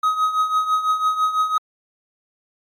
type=tone with tremolo; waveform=triangle; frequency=1263 Hz; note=D#6; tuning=26 cents sharp; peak=-12 dBFS; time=0.03-1.58 s; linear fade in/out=5 ms; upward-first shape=triangle; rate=6 Hz; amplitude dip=75%; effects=AAC 64 kbps